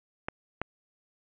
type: clicks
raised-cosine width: 0.5 ms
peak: -16 / -15 dBFS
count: 2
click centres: 0.285 / 0.616 s
effects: resampled to 8000 Hz + 7-bit